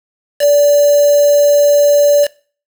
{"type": "tone with quantisation", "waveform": "sine", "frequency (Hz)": 580, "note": "D5", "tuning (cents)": -22, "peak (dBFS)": -6, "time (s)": [0.39, 2.28], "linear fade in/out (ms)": 50, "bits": 3, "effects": ["noise-tail reverb RT60 0.4 s tail -22 dB re dry"]}